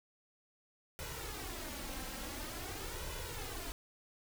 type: noise with flanger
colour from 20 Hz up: pink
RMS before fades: -43 dBFS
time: 0.99-3.72 s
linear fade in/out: 0 ms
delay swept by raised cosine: 2 to 3.8 ms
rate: 0.47 Hz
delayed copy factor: +0.65
effects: none